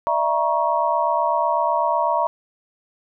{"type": "tone cluster", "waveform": "sine", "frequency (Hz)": [600, 668, 948, 1106], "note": ["D5", "E5", "A#5", "C#6"], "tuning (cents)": [37, 23, 29, -4], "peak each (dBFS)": [-25, -23, -20, -25], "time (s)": [0.07, 2.27], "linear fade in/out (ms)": 0, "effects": []}